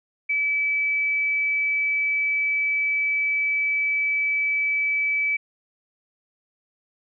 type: tone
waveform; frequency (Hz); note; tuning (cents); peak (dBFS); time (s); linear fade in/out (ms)
sine; 2300; D7; -37; -20; 0.29-5.37; 10
effects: none